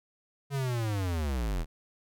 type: linear sweep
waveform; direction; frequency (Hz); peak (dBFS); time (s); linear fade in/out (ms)
square; down; 142.7 to 36.78; -29; 0.5-1.66; 50
effects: none